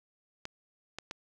clicks, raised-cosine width 0.2 ms, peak -21 dBFS, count 3, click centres 0.454 / 0.986 / 1.111 s, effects none

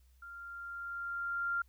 sine tone with level ramp, 1391 Hz, F6, 7 cents flat, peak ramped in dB -46 to -30 dBFS, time 0.22-1.62 s, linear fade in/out 5 ms, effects added 63 Hz sine -61 dBFS peak until 1.68 s + white hiss -75 dBFS RMS until 1.68 s

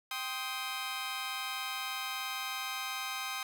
15% pulse chord, C minor, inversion second, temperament just, 784.9 / 1046.5 / 1255.8 Hz, G5 / C6 / Eb6, +2 / 0 / +16 cents, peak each -35 / -34 / -33 dBFS, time 0.11-3.43 s, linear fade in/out 2 ms, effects none

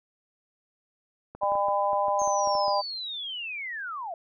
clicks, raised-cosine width 1 ms, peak -27 dBFS, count 12, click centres 1.35 / 1.434 / 1.52 / 1.554 / 1.685 / 1.932 / 2.083 / 2.218 / 2.276 / 2.474 / 2.552 / 2.681 s
harmonic tone, 200.9 Hz, G3, 43 cents sharp, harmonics 3 / 4 / 5, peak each -27 / -27 / -27 dBFS, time 1.41-2.82 s, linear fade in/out 20 ms
sine linear sweep, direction down, 6460 to 638 Hz, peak -32 dBFS, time 2.19-4.14 s, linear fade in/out 2 ms
effects none

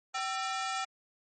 sawtooth ring-modulated tone, 1053 Hz, C6, 11 cents sharp, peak -25 dBFS, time 0.14-0.85 s, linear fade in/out 10 ms, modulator 283 Hz, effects MP3 32 kbps

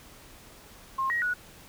sine tone with pitch steps, 1066 / 1893 / 1464 Hz, C6 / A#6 / F#6, +32 / +26 / -19 cents, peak -25 dBFS, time 0.98-1.34 s, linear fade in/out 10 ms, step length 120 ms, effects pink hiss -51 dBFS RMS until 1.68 s

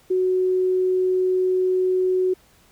sine tone, 370 Hz, F#4, in tune, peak -17 dBFS, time 0.1-2.34 s, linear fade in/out 10 ms, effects pink hiss -56 dBFS RMS until 2.71 s

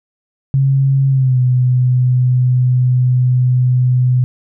sine tone with pitch glide, 135.8 to 125.98 Hz, C#3 to B2, -35 to +35 cents, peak -9 dBFS, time 0.54-4.24 s, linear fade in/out 0 ms, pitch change -130 cents, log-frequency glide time 1.09-1.39 s, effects none

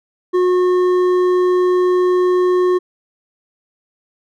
sine tone with hard clipping, 362.8 Hz, F#4, 34 cents flat, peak -13 dBFS, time 0.33-2.79 s, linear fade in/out 20 ms, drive 7 dB, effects none

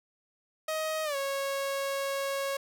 sawtooth tone with pitch glide, 629 to 550.7 Hz, D#5 to C#5, +19 to -11 cents, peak -26 dBFS, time 0.68-2.57 s, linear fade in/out 5 ms, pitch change -230 cents, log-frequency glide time 1.04-1.16 s, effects none

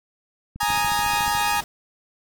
click train, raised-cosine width 5 ms, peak -24 dBFS, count 12, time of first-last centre 0.56-1.351 s, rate 13.9 Hz
sawtooth chord, Ab suspended second, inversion none, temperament equal, 830.6 / 932.3 / 1244.5 Hz, Ab5 / Bb5 / Eb6, 0 / 0 / 0 cents, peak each -19 / -21 / -24 dBFS, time 0.6-1.61 s, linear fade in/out 10 ms
pink noise, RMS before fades -38 dBFS, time 0.68-1.64 s, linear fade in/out 2 ms
effects none

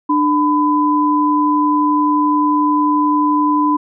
sine tone pair together, 298.1 / 1004 Hz, D4 / B5, +26 / +28 cents, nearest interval octave + major sixth, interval 2102 cents, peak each -14 dBFS, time 0.09-3.77 s, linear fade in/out 10 ms, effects none

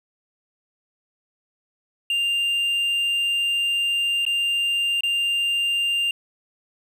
triangle tone with dropouts, 2794 Hz, F7, in tune, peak -18 dBFS, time 2.1-6.11 s, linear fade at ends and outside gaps 2 ms, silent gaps 4.252-4.264 / 5.008-5.034 s, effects 9-bit

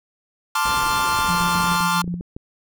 45% pulse chord, D minor seventh, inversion second, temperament equal, 880 / 1046.5 / 1174.7 / 1396.9 Hz, A5 / C6 / D6 / F6, 0 / 0 / 0 / 0 cents, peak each -24 dBFS, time 0.55-2.02 s, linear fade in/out 5 ms
pink low-pass noise, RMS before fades -33 dBFS, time 0.65-1.77 s, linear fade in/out 5 ms, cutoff 2200 Hz, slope 12 dB/octave
clicks, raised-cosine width 3 ms, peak -20 dBFS, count 12, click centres 1.19 / 1.35 / 1.409 / 1.553 / 1.643 / 1.717 / 1.805 / 2.043 / 2.078 / 2.141 / 2.209 / 2.365 s
sine tone with tremolo, 174.61 Hz, F3, in tune, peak -22 dBFS, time 1.28-2.21 s, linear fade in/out 10 ms, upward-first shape sine, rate 7.5 Hz, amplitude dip 50%
effects none

